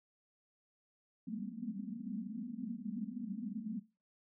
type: band-pass noise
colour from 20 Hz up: pink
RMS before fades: -42 dBFS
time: 1.27-3.8 s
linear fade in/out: 10 ms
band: 190 to 250 Hz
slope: 96 dB/octave
effects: noise-tail reverb RT60 0.3 s tail -19 dB re dry